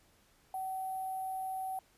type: tone with sample-and-hold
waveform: sine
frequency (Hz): 759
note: F#5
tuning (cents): +44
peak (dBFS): -35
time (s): 0.54-1.79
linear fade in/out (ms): 2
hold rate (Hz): 11025
effects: pink hiss -67 dBFS RMS until 1.97 s + resampled to 32000 Hz